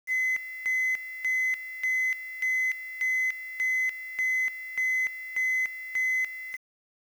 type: tone with tremolo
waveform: sine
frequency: 2035 Hz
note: C7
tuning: 49 cents flat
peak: -22 dBFS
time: 0.07-6.57 s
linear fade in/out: 50 ms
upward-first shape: square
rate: 1.7 Hz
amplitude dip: 80%
effects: tanh soft clip ceiling -20 dBFS + 8-bit